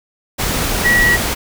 sine tone in noise, 1925 Hz, B6, 45 cents flat, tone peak -10 dBFS, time 0.84-1.17 s, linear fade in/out 20 ms, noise pink, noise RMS -18 dBFS, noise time 0.38-1.35 s, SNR +5 dB, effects none

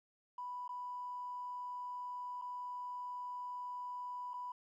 triangle tone with dropouts, 987.8 Hz, B5, in tune, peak -37 dBFS, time 0.38-4.52 s, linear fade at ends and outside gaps 5 ms, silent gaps 0.679-0.691 / 2.415-2.42 / 4.335-4.339 s, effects tanh soft clip ceiling -39 dBFS

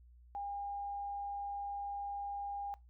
sine tone, 807 Hz, G#5, 50 cents flat, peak -38 dBFS, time 0.35-2.74 s, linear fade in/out 0 ms, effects noise-tail reverb RT60 0.2 s tail -21 dB re dry + added 60 Hz sine -57 dBFS peak until 2.89 s

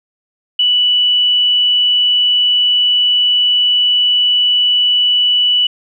sine tone, 2960 Hz, F#7, in tune, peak -9 dBFS, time 0.59-5.67 s, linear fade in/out 5 ms, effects none

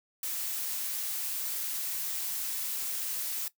blue noise, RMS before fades -34 dBFS, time 0.23-3.48 s, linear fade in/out 2 ms, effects noise-tail reverb RT60 0.1 s tail -17 dB re dry

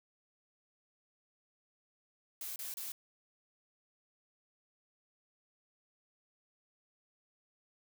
blue noise bursts, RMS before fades -42 dBFS, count 3, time 2.41-2.92 s, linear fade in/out 2 ms, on 150 ms, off 30 ms, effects none

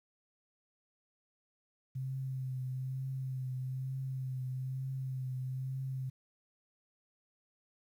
sine tone with vibrato, 130.81 Hz, C3, in tune, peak -35 dBFS, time 1.95-6.1 s, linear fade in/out 10 ms, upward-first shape triangle, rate 1.1 Hz, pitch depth 33 cents each way, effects 11-bit

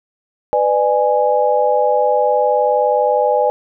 sine chord, G# diminished, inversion first, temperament just, 498.4 / 598 / 830.6 Hz, B4 / D5 / G#5, +16 / +31 / 0 cents, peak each -16 dBFS, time 0.53-3.5 s, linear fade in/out 0 ms, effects none

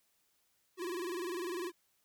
square tone with vibrato, 355.2 Hz, F4, 29 cents sharp, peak -37 dBFS, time 0.77-1.72 s, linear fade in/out 50 ms, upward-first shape square, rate 20 Hz, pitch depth 92 cents each way, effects white hiss -75 dBFS RMS until 2.04 s

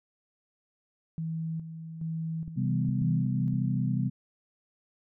sine tone with tremolo, 162 Hz, E3, 30 cents flat, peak -30 dBFS, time 1.18-3.48 s, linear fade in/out 0 ms, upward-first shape square, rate 1.2 Hz, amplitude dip 60%
clicks, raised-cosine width 5 ms, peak -29 dBFS, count 4, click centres 2.479 / 2.889 / 3.019 / 3.537 s
sine chord, C major seventh, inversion none, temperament equal, 130.81 / 164.81 / 196 / 246.9 Hz, C3 / E3 / G3 / B3, 0 / 0 / 0 / 0 cents, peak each -28 / -33 / -31 / -34 dBFS, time 2.56-4.1 s, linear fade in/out 20 ms
effects none

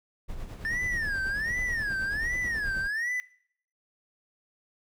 brown noise with tremolo, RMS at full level -36 dBFS, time 0.28-2.88 s, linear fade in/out 20 ms, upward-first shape sine, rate 9.3 Hz, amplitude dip 50%
triangle tone with vibrato, 1760 Hz, A6, in tune, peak -26 dBFS, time 0.65-3.2 s, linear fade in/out 0 ms, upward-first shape sine, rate 1.3 Hz, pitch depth 220 cents each way
effects noise-tail reverb RT60 0.6 s tail -20 dB re dry

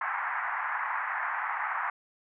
pink band-pass noise, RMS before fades -32 dBFS, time 0.01-1.9 s, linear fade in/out 5 ms, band 820 to 2000 Hz, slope 48 dB/octave, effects none

